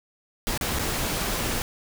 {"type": "noise with dropouts", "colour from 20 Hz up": "pink", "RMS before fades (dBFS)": -27, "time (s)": [0.47, 1.62], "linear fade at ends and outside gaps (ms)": 0, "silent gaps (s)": [[0.576, 0.611], [0.788, 0.794]], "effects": []}